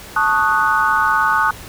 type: chord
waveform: sine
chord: D# half-diminished seventh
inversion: second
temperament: equal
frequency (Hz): 880 / 1108.7 / 1244.5 / 1480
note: A5 / C#6 / D#6 / F#6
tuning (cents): 0 / 0 / 0 / 0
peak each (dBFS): -19 / -20 / -18 / -17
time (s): 0.16-1.51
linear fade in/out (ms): 5
effects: pink hiss -36 dBFS RMS until 1.68 s